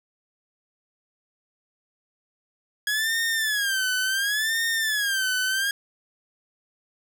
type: tone with vibrato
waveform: sawtooth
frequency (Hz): 1661.2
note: G#6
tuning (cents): 0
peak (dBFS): -19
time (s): 2.87-5.71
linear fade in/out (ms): 2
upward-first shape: sine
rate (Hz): 0.7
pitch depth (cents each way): 170
effects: none